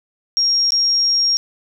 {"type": "tone with dropouts", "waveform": "sine", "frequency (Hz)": 5580, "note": "F8", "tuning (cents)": -2, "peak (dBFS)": -13, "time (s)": [0.37, 1.37], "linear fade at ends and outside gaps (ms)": 0, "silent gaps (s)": [0.706, 0.721], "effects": []}